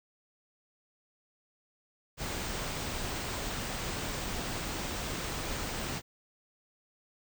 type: band-stop noise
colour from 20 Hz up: pink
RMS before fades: -36 dBFS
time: 2.17-6.02 s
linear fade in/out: 50 ms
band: 9300 to 14000 Hz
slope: 96 dB/octave
effects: none